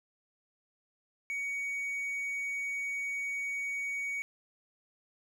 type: tone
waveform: triangle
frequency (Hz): 2245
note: C#7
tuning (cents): +21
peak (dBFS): -31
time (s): 1.3-4.22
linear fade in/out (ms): 0
effects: none